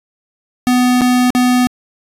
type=tone with dropouts; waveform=square; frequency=249 Hz; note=B3; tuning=14 cents sharp; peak=-10 dBFS; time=0.67-1.67 s; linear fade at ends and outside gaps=0 ms; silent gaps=1.01-1.017 / 1.304-1.35 s; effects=resampled to 32000 Hz